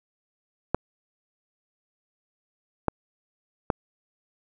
clicks, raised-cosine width 1 ms, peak -7 dBFS, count 3, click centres 0.746 / 2.883 / 3.702 s, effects none

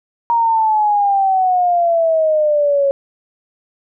sine exponential sweep, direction down, 943 to 550 Hz, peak -11 dBFS, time 0.3-2.91 s, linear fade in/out 0 ms, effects none

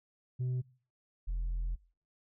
sine tone pair in turn, 126.5 / 42.53 Hz, B2 / F1, +42 / -45 cents, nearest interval octave + perfect fifth, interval 1887 cents, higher first, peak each -28 / -29 dBFS, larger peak first, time 0.39-0.62 / 1.27-1.76 s, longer second, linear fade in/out 20 ms, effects noise-tail reverb RT60 0.4 s tail -22 dB re dry + tanh soft clip ceiling -30 dBFS

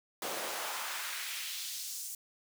pink noise with high-pass filter sweep, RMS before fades -39 dBFS, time 0.22-2.15 s, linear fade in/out 2 ms, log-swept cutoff 400 to 7900 Hz, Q 1.3, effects none

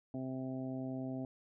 harmonic tone, 130.81 Hz, C3, in tune, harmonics 1 / 2 / 3 / 4 / 5 / 6, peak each -44 / -39 / -51 / -53 / -47 / -56 dBFS, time 0.14-1.25 s, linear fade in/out 2 ms, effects none

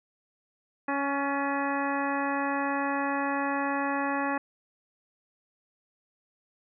harmonic tone with a mistuned harmonic, 279 Hz, C#4, 11 cents sharp, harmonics 1 / 2 / 3 / 4 / 5 / 6 / 7 / 9, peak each -31 / -35 / -32 / -34 / -39 / -35 / -39 / -42 dBFS, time 0.88-4.38 s, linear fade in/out 5 ms, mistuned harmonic 6, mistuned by +34 cents, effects none

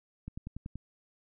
click train, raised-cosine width 5 ms, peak -27 dBFS, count 6, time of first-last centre 0.28-0.756 s, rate 10.5 Hz, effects none

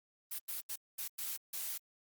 blue noise bursts at uneven times, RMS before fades -40 dBFS, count 6, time 0.31-0.39 / 0.48-0.61 / 0.69-0.76 / 0.98-1.08 / 1.18-1.37 / 1.53-1.78 s, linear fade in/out 10 ms, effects Opus 32 kbps

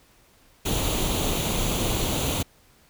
pink noise with comb filter, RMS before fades -25 dBFS, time 0.65-2.43 s, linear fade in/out 10 ms, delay 0.29 ms, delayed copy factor +0.6, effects pink hiss -58 dBFS RMS until 2.89 s

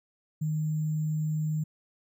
sine tone with sample-and-hold, 154.6 Hz, D#3, 11 cents flat, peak -26 dBFS, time 0.41-1.64 s, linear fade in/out 10 ms, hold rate 7350 Hz, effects none

